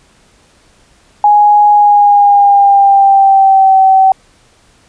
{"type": "tone with pitch glide", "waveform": "sine", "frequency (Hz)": [830.6, 766.1], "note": ["G#5", "G5"], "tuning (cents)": [0, -40], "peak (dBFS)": -3, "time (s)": [1.24, 4.12], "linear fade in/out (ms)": 2, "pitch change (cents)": -140, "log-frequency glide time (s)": [1.71, 3.78], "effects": ["pink hiss -48 dBFS RMS until 4.88 s", "resampled to 22050 Hz"]}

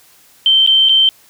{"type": "tone with dropouts", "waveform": "sine", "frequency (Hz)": 3116, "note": "G7", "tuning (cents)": -11, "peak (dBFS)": -7, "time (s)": [0.46, 1.09], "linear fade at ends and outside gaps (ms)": 1, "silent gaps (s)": [[0.664, 0.674], [0.888, 0.893]], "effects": ["white hiss -48 dBFS RMS until 1.29 s"]}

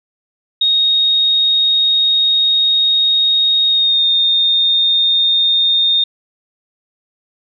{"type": "tone with pitch glide", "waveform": "sine", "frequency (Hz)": [3735, 3662], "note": ["A#7", "A#7"], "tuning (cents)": [3, -32], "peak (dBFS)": -10, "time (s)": [0.61, 6.04], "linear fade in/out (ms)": 5, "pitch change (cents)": -35, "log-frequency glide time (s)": [3.67, 4.07], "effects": []}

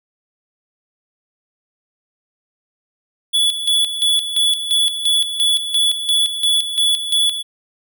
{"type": "tone with tremolo", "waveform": "square", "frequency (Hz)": 3423, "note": "A7", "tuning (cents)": -48, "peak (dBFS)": -13, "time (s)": [3.33, 7.43], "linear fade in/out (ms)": 20, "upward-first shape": "square", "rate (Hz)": 2.9, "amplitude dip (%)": 65, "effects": []}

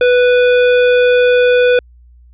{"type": "tone", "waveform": "square", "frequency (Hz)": 493.9, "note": "B4", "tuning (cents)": 0, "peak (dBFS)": -8, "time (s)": [0.01, 1.79], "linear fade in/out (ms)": 2, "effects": ["added 60 Hz sine -40 dBFS peak until 2.33 s", "resampled to 8000 Hz"]}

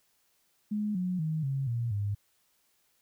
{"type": "tone with pitch steps", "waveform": "sine", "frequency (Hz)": [210, 181.76, 157.32, 136.17, 117.86, 102.01], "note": ["G#3", "F#3", "D#3", "C#3", "A#2", "G#2"], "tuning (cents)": [19, -31, 19, -31, 19, -31], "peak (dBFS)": -28, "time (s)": [0.71, 2.15], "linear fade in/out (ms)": 10, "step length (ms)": 240, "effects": ["white hiss -71 dBFS RMS until 3.01 s"]}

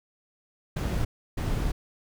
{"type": "noise bursts at uneven times", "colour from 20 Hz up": "brown", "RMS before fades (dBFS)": -27, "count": 2, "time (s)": [[0.76, 1.05], [1.37, 1.72]], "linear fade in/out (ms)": 10, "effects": []}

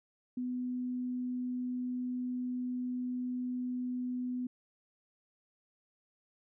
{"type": "tone", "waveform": "sine", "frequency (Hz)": 249.6, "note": "B3", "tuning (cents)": 19, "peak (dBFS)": -33, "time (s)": [0.37, 4.47], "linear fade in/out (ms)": 5, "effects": []}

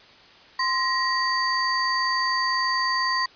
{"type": "tone cluster", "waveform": "sine", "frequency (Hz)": [1042, 1894, 4623], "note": ["C6", "A#6", "D8"], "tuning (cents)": [-7, 27, -28], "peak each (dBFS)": [-24, -26, -26], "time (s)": [0.59, 3.26], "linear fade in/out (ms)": 5, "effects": ["white hiss -50 dBFS RMS until 3.35 s", "resampled to 11025 Hz"]}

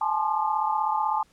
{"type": "tone cluster", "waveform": "sine", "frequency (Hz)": [836, 872, 1051, 1208], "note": ["G#5", "A5", "C6", "D6"], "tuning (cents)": [11, -16, 7, 48], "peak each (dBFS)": [-29, -25, -30, -31], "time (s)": [0.01, 1.23], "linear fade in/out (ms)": 5, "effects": ["pink hiss -62 dBFS RMS until 1.32 s", "low-pass 10000 Hz 12 dB/octave"]}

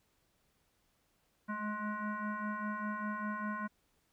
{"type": "tone with frequency modulation", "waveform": "sine", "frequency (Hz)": 634, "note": "D#5", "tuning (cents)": 32, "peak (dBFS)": -35, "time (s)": [1.48, 3.68], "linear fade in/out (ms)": 20, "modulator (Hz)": 421, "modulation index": 2.3, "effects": ["pink hiss -75 dBFS RMS until 4.12 s"]}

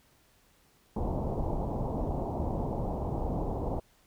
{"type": "low-pass noise", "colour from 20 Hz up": "pink", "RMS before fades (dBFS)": -32, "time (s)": [0.96, 3.8], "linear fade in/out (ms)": 5, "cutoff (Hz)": 930, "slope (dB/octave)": 48, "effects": ["pink hiss -65 dBFS RMS until 4.06 s"]}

